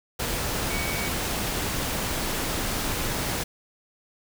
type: tone in noise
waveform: sine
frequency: 2251 Hz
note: C#7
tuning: 26 cents sharp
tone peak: -33 dBFS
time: 0.7-1.09 s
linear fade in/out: 10 ms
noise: pink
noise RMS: -28 dBFS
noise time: 0.19-3.44 s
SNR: -8 dB
effects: none